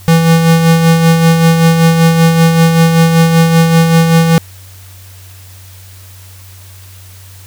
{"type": "tone with tremolo", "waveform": "square", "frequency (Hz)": 164.81, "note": "E3", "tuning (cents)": 0, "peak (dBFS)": -4, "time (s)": [0.08, 4.38], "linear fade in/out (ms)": 0, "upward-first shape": "sine", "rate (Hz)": 5.2, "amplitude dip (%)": 45, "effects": ["added 94 Hz sine -33 dBFS peak until 7.46 s", "white hiss -39 dBFS RMS until 7.46 s"]}